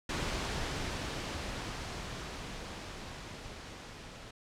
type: noise with level ramp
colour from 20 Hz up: pink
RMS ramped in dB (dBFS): -34 to -48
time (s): 0.09-4.31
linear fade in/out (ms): 5
effects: low-pass 6000 Hz 12 dB/octave